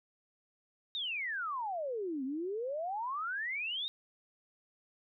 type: exponential two-way sweep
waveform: sine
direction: down then up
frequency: 3792 to 254.5 to 3792 Hz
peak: -34 dBFS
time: 0.95-3.88 s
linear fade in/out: 0 ms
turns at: 2.24 s
effects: none